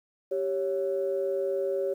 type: tone pair together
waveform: sine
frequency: 390.6 / 554.4 Hz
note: G4 / C#5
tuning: -6 / 0 cents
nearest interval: tritone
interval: 606 cents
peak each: -28 dBFS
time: 0.31-1.94 s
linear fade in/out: 10 ms
effects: tanh soft clip ceiling -18 dBFS + 10-bit